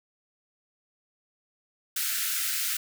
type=high-pass noise; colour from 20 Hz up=white; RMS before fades=-29 dBFS; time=1.96-2.77 s; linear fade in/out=5 ms; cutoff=1300 Hz; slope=96 dB/octave; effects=none